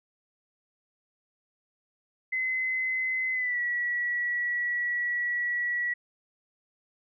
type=tone with pitch glide; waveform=sine; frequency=2042 to 1935.2 Hz; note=C7 to B6; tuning=-43 to -36 cents; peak=-26 dBFS; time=2.32-5.94 s; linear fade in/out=10 ms; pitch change=-93 cents; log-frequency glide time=3.33-3.6 s; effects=none